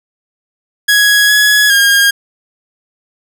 sawtooth tone with pitch steps, 1667 / 1685 / 1621 Hz, G#6 / G#6 / G#6, +6 / +25 / -42 cents, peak -3 dBFS, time 0.88-2.11 s, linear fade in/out 10 ms, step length 410 ms, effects none

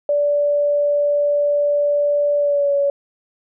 sine tone with pitch glide, 581 to 564.8 Hz, D5 to C#5, -19 to +32 cents, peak -14 dBFS, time 0.09-2.9 s, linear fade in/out 2 ms, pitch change -49 cents, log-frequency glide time 2.38-2.74 s, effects none

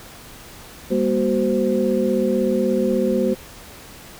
sine tone cluster, 201.7 / 238 / 373.3 / 518 Hz, G3 / A#3 / F#4 / C5, +50 / +36 / +15 / -17 cents, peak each -22 dBFS, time 0.9-3.35 s, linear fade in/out 20 ms, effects pink hiss -41 dBFS RMS until 4.19 s

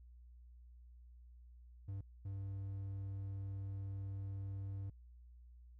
triangle tone bursts at uneven times, 98 Hz, G2, in tune, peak -39 dBFS, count 2, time 1.88-2.01 / 2.25-4.9 s, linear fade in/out 5 ms, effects added 60 Hz sine -56 dBFS peak until 5.79 s

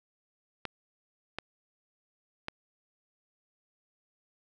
clicks, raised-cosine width 0.3 ms, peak -18 dBFS, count 3, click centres 0.653 / 1.386 / 2.484 s, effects none

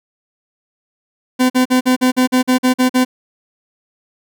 40% pulse tone bursts, 254.4 Hz, C4, 48 cents flat, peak -9 dBFS, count 11, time 1.39-3.05 s, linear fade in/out 20 ms, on 110 ms, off 45 ms, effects none

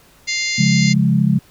harmonic tone, 698.5 Hz, F5, in tune, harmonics 3 / 4 / 5 / 6 / 7 / 8 / 9 / 10, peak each -21 / -31 / -32 / -26 / -26 / -35 / -28 / -30 dBFS, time 0.27-0.94 s, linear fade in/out 20 ms
sine chord, Db major, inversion none, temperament equal, 138.59 / 174.61 / 207.7 Hz, Db3 / F3 / Ab3, 0 / 0 / 0 cents, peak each -16 dBFS, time 0.58-1.39 s, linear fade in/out 10 ms
effects pink hiss -50 dBFS RMS until 1.5 s

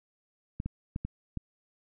clicks, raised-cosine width 5 ms, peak -21 dBFS, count 5, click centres 0.601 / 0.66 / 0.961 / 1.05 / 1.373 s, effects none

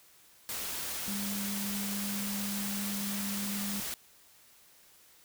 sine tone in noise, 201.5 Hz, G3, 48 cents sharp, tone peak -35 dBFS, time 1.08-3.8 s, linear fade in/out 0 ms, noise white, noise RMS -37 dBFS, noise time 0.49-3.94 s, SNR -1 dB, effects white hiss -60 dBFS RMS until 5.24 s

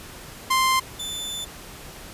sawtooth tone pair in turn, 1046.5 / 3520 Hz, C6 / A7, 0 / 0 cents, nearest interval octave + major sixth, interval 2100 cents, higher second, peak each -14 / -26 dBFS, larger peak first, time 0.5-0.8 / 0.99-1.45 s, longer second, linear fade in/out 10 ms, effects pink hiss -41 dBFS RMS until 2.13 s + resampled to 32000 Hz

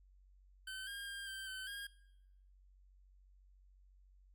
25% pulse tone with pitch steps, 1534 / 1613 / 1603 / 1564 / 1529 / 1622 Hz, G6 / G6 / G6 / G6 / G6 / G#6, -38 / +49 / +38 / -4 / -44 / -41 cents, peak -40 dBFS, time 0.67-1.87 s, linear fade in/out 5 ms, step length 200 ms, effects noise-tail reverb RT60 1.0 s tail -23 dB re dry + added 47 Hz sine -62 dBFS peak until 4.34 s

